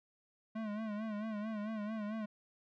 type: tone with vibrato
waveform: square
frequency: 214.3 Hz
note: A3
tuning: 45 cents flat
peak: -38 dBFS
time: 0.55-2.26 s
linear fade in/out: 10 ms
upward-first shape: sine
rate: 4.5 Hz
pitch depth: 74 cents each way
effects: low-pass 2000 Hz 12 dB/octave